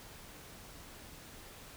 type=silence; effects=pink hiss -52 dBFS RMS until 1.76 s